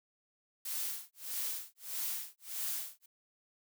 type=noise with tremolo; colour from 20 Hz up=blue; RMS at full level=-36 dBFS; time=0.65-3.06 s; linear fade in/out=5 ms; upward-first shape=sine; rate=1.6 Hz; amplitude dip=100%; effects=none